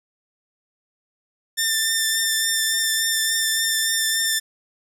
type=tone with vibrato; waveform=10% pulse; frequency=1788 Hz; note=A6; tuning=27 cents sharp; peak=-10 dBFS; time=1.57-4.4 s; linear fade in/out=20 ms; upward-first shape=triangle; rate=3.5 Hz; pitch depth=18 cents each way; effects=none